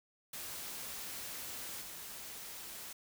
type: noise with level steps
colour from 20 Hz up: white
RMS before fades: -44 / -47 dBFS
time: 0.33-2.93 s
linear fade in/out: 5 ms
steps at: 1.81 s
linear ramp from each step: 10 ms
effects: none